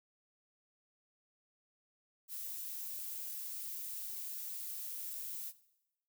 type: noise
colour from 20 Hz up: violet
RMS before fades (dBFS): -43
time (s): 2.28-5.53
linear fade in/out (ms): 50
effects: noise-tail reverb RT60 0.9 s tail -18 dB re dry